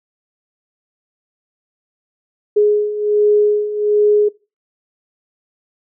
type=beating tone pair; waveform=sine; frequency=416.9 / 418.2 Hz; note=G#4 / G#4; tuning=+7 / +12 cents; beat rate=1.3 Hz; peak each=-17 / -12 dBFS; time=2.56-4.29 s; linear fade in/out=10 ms; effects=noise-tail reverb RT60 0.3 s tail -22 dB re dry